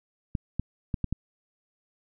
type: clicks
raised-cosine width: 5 ms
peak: -15 dBFS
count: 5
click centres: 0.352 / 0.596 / 0.942 / 1.043 / 1.126 s
effects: none